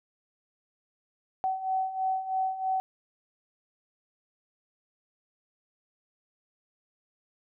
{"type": "beating tone pair", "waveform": "sine", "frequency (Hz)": [756, 759.1], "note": ["F#5", "F#5"], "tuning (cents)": [37, 44], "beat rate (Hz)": 3.1, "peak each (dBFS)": [-33, -28], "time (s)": [1.44, 2.8], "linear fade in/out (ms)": 0, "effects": []}